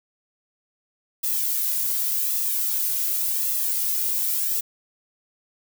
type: noise with flanger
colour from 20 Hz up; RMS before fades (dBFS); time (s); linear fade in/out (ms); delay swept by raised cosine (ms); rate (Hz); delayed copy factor
violet; -24; 1.23-4.61; 10; 1.3 to 2.28; 0.88; -0.95
effects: none